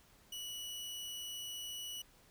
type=tone; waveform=sawtooth; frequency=2941 Hz; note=F#7; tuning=11 cents flat; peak=-39 dBFS; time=0.32-2.02 s; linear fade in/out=5 ms; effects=pink hiss -65 dBFS RMS until 2.3 s